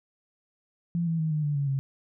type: tone with pitch steps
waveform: sine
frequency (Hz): 170.6 / 164.31 / 158.26 / 152.43 / 146.81 / 141.4 / 136.19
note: F3 / E3 / D#3 / D#3 / D3 / C#3 / C#3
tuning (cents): -40 / -5 / +30 / -35 / 0 / +35 / -30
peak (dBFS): -24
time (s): 0.95-1.79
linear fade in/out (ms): 0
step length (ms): 120
effects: none